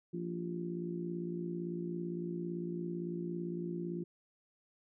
harmonic tone with a mistuned harmonic, 57.8 Hz, A#1, 14 cents flat, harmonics 3 / 4 / 5 / 6 / 7, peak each -39 / -48 / -47 / -40 / -53 dBFS, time 0.13-4.04 s, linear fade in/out 10 ms, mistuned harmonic 7, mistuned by -62 cents, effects none

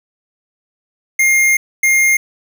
square tone bursts at uneven times, 2123 Hz, C7, 25 cents sharp, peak -10 dBFS, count 2, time 1.19-1.57 / 1.83-2.17 s, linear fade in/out 5 ms, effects 8-bit

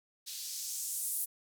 violet noise with band-pass filter sweep, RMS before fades -38 dBFS, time 0.26-1.26 s, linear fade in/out 20 ms, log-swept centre 3800 to 11000 Hz, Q 1.6, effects none

